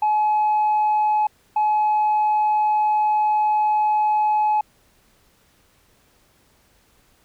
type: tone pair in turn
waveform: sine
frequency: 850 / 850 Hz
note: G#5 / G#5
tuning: +40 / +40 cents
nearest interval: unison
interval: 0 cents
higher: neither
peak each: -14 dBFS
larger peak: neither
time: 0.02-1.27 / 1.56-4.61 s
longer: second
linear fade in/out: 5 ms
effects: tanh soft clip ceiling -14 dBFS + pink hiss -59 dBFS RMS until 7.24 s